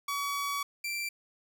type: tone pair in turn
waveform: sawtooth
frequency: 1134 / 2351 Hz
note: C#6 / D7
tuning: +39 / +1 cents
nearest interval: octave + minor second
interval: 1262 cents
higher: second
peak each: -27 / -29 dBFS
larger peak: first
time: 0.08-0.63 / 0.84-1.09 s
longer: first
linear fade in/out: 5 ms
effects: none